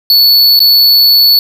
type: tone with dropouts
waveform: square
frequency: 4435 Hz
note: C#8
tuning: in tune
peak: -4 dBFS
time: 0.1-1.39 s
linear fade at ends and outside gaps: 1 ms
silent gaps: 0.592-0.603 s
effects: none